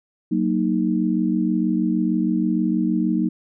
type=chord; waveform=sine; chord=D# minor; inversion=first; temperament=equal with one note detuned; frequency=186.71 / 233.1 / 311.1 Hz; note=F#3 / A#3 / D#4; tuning=+16 / 0 / 0 cents; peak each=-22 dBFS; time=0.31-3.29 s; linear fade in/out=10 ms; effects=none